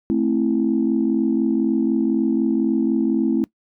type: chord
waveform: sine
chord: A minor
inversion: none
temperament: just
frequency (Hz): 220 / 264 / 330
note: A3 / C4 / E4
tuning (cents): 0 / +16 / +2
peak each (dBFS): -20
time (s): 0.1-3.44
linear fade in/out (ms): 0
effects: noise-tail reverb RT60 0.1 s tail -21 dB re dry + tanh soft clip ceiling -8 dBFS